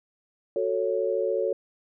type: chord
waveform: sine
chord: F# minor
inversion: none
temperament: just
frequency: 370 / 444 / 555 Hz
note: F#4 / A4 / C#5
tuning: 0 / +16 / +2 cents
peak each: -29 / -27 / -27 dBFS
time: 0.56-1.53 s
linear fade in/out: 2 ms
effects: none